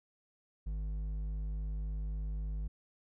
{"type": "tone with hard clipping", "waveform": "sine", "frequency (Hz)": 51.8, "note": "G#1", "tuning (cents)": -4, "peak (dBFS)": -36, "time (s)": [0.66, 2.68], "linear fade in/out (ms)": 10, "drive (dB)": 6, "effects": []}